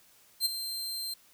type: tone with ADSR envelope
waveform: sawtooth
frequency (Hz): 4147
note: C8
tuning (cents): -16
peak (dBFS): -20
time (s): 0.4-1.14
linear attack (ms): 55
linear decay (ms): 17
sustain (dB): -11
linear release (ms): 6
effects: white hiss -61 dBFS RMS until 1.33 s